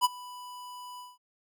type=tone with ADSR envelope; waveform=square; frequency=990 Hz; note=B5; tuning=4 cents sharp; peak=-19 dBFS; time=0.01-1.18 s; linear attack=38 ms; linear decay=25 ms; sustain=-23 dB; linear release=190 ms; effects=none